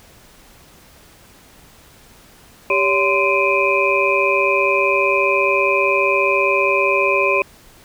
sine tone cluster, 394 / 565 / 1031 / 2385 / 2520 Hz, G4 / C#5 / C6 / D7 / D#7, +9 / +33 / -26 / +26 / +21 cents, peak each -20 dBFS, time 2.7-7.42 s, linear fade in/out 2 ms, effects pink hiss -47 dBFS RMS until 7.84 s

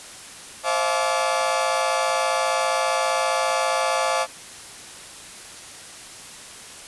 35% pulse tone cluster, 530 / 645 / 700 / 861 / 1160 Hz, C5 / E5 / F5 / A5 / D6, +22 / -38 / +4 / -38 / -22 cents, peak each -25 dBFS, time 0.63-4.27 s, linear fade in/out 50 ms, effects white hiss -40 dBFS RMS until 6.87 s + resampled to 24000 Hz

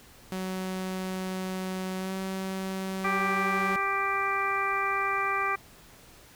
sawtooth tone with pitch glide, 187 to 190.38 Hz, F#3 to F#3, +19 to +50 cents, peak -27 dBFS, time 0.32-3.76 s, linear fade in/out 0 ms, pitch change +31 cents, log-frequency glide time 1.98-2.13 s
harmonic tone, 393.2 Hz, G4, 5 cents sharp, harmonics 1 / 2 / 3 / 4 / 5 / 6, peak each -36 / -35 / -28 / -35 / -34 / -33 dBFS, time 3.04-5.56 s, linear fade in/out 10 ms
effects pink hiss -53 dBFS RMS until 6.35 s

